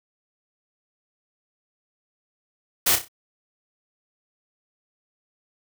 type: noise with echo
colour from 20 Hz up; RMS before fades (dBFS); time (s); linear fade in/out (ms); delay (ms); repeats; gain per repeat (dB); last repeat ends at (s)
white; -19; 2.86-2.96; 10; 31; 4; -8; 3.084
effects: none